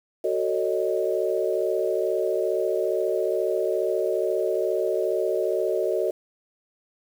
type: chord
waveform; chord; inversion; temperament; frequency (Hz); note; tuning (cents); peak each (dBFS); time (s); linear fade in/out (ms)
sine; D# half-diminished seventh; first; just; 373.4 / 448 / 560 / 622.3; F#4 / A4 / C#5 / D#5; +16 / +31 / +18 / 0; -26 / -27 / -29 / -27; 0.24-6.11; 5
effects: 8-bit